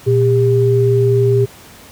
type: tone pair together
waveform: sine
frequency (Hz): 119.2 / 400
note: A#2 / G4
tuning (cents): +39 / +35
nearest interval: octave + major sixth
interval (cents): 2096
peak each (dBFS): -12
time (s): 0.06-1.46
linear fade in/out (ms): 20
effects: pink hiss -40 dBFS RMS until 1.91 s + high-pass 60 Hz 12 dB/octave